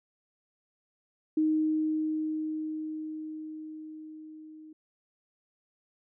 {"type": "tone with level ramp", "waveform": "sine", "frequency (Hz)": 311.4, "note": "D#4", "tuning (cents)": 2, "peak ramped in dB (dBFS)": [-22, -46], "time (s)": [1.37, 4.73], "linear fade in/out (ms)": 5, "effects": []}